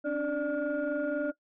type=tone cluster; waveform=sine; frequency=271.6 / 295.5 / 590 / 1425 Hz; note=C#4 / D4 / D5 / F6; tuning=-35 / +11 / +8 / +34 cents; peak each=-36 / -31 / -30 / -36 dBFS; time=0.04-1.32 s; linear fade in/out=20 ms; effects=noise-tail reverb RT60 0.1 s tail -19 dB re dry + tanh soft clip ceiling -22 dBFS